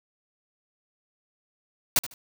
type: noise with echo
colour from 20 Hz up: white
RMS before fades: -20 dBFS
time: 1.96-1.99 s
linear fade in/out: 2 ms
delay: 75 ms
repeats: 2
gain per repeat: -14 dB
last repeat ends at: 2.14 s
effects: none

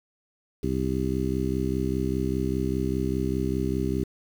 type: harmonic tone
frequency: 65 Hz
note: C2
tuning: 11 cents flat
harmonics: 1 / 2 / 3 / 4 / 5 / 6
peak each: -31 / -31 / -31 / -31 / -31 / -31 dBFS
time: 0.63-4.04 s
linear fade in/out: 5 ms
effects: 8-bit

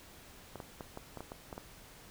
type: clicks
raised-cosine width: 1 ms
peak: -28 dBFS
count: 9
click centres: 0.557 / 0.602 / 0.808 / 0.974 / 1.173 / 1.206 / 1.319 / 1.528 / 1.579 s
effects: pink hiss -55 dBFS RMS until 2.1 s

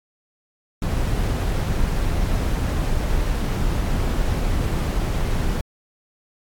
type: noise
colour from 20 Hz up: brown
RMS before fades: -21 dBFS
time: 0.82-5.61 s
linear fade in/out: 2 ms
effects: AAC 64 kbps

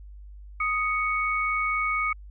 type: tone pair together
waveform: sine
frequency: 1248 / 2224 Hz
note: D#6 / C#7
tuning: +5 / +5 cents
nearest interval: minor seventh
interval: 1000 cents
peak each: -26 dBFS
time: 0.6-2.13 s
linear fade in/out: 5 ms
effects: added 50 Hz sine -41 dBFS peak until 2.3 s

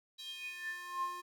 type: tone with high-pass filter sweep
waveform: square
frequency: 355 Hz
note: F4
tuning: 28 cents sharp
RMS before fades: -42 dBFS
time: 0.18-1.22 s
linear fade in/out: 20 ms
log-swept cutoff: 3800 to 780 Hz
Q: 9.2
effects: none

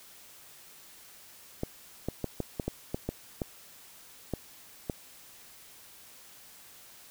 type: clicks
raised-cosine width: 2 ms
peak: -17 dBFS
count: 11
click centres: 1.634 / 2.086 / 2.243 / 2.403 / 2.598 / 2.68 / 2.945 / 3.09 / 3.418 / 4.337 / 4.898 s
effects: white hiss -53 dBFS RMS until 7.1 s

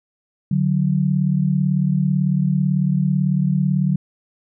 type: tone pair together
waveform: sine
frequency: 146.94 / 185 Hz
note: D3 / F#3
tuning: +1 / 0 cents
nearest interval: major third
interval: 399 cents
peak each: -18 dBFS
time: 0.51-3.96 s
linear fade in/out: 5 ms
effects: none

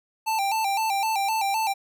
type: tone with vibrato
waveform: square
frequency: 835 Hz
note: G#5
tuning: 9 cents sharp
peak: -23 dBFS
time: 0.26-1.74 s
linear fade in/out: 20 ms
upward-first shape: square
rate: 3.9 Hz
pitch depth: 98 cents each way
effects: none

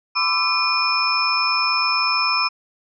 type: tone cluster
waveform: sine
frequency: 1013 / 1162 / 1329 / 2443 / 5260 Hz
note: B5 / D6 / E6 / D#7 / E8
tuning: +44 / -19 / +14 / -32 / -5 cents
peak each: -24 / -26 / -26 / -22 / -21 dBFS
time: 0.15-2.49 s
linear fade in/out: 20 ms
effects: none

